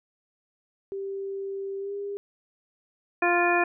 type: tone with pitch glide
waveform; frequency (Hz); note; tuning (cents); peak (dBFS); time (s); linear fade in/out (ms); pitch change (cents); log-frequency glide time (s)
sine; 392 to 402.6; G4 to G4; 0 to +46; -30; 0.92-2.17; 0; +46; 1.79-1.93
type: harmonic tone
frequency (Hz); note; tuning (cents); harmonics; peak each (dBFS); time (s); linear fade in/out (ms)
349.2; F4; 0; 1 / 2 / 3 / 4 / 5 / 7; -25 / -25 / -29 / -31 / -27 / -28; 3.22-3.64; 5
effects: none